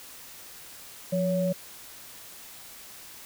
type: tone pair together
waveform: sine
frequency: 176.6 / 560.7 Hz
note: F3 / C#5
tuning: +20 / +20 cents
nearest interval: octave + minor sixth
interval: 2000 cents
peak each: -26 dBFS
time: 1.12-1.53 s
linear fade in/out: 10 ms
effects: white hiss -46 dBFS RMS until 3.25 s